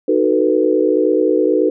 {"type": "chord", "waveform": "sine", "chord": "B dominant seventh", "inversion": "first", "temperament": "just", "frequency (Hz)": [308.7, 370.4, 444.5, 493.9], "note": ["D#4", "F#4", "A4", "B4"], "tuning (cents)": [-14, 2, 18, 0], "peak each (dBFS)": -17, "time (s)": [0.08, 1.7], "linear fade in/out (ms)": 5, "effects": []}